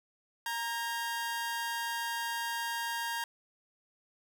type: tone pair together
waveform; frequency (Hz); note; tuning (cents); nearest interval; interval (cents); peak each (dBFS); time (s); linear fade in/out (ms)
sawtooth; 933 / 1616; A#5 / G#6; +1 / -48; minor seventh; 951; -31 / -34; 0.46-3.24; 2
effects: none